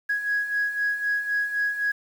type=beating tone pair; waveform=sine; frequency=1660 / 1663.9 Hz; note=G#6 / G#6; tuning=-1 / +3 cents; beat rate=3.9 Hz; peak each=-29 / -23 dBFS; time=0.09-1.92 s; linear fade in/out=10 ms; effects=tanh soft clip ceiling -17 dBFS + 8-bit